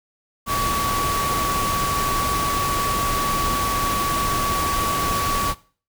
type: tone in noise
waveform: sine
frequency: 1134 Hz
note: C#6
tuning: 39 cents sharp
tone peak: -21 dBFS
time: 0.46-5.55 s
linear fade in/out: 50 ms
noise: pink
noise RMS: -25 dBFS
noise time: 0.46-5.55 s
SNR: +1 dB
effects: noise-tail reverb RT60 0.4 s tail -19 dB re dry